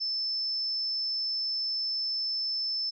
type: tone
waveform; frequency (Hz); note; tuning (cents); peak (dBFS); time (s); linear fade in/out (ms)
sine; 5274; E8; 0; -28; 0-2.91; 20
effects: none